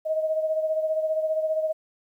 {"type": "beating tone pair", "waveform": "sine", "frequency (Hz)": [628, 643], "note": ["D#5", "E5"], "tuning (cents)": [16, -43], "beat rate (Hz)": 15, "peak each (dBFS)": [-23, -31], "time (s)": [0.05, 1.73], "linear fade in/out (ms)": 20, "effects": ["10-bit"]}